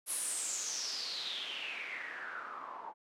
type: noise with low-pass filter sweep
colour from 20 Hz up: white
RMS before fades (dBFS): -40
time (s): 0.06-2.94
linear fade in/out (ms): 50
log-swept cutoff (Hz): 11000 to 870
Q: 6.9
effects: high-pass 300 Hz 12 dB/octave